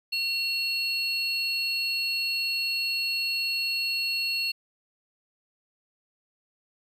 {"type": "tone pair together", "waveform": "triangle", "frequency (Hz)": [2735, 4339], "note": ["F7", "C#8"], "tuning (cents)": [-37, -38], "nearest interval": "minor sixth", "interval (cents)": 799, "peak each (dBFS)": -27, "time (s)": [0.12, 4.52], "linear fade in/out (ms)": 10, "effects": ["10-bit"]}